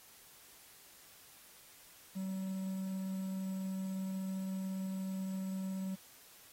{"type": "tone with quantisation", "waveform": "triangle", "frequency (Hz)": 190.3, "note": "F#3", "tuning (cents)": 49, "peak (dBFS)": -34, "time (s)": [2.15, 5.96], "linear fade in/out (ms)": 20, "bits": 10, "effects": ["white hiss -59 dBFS RMS until 6.52 s", "AAC 48 kbps"]}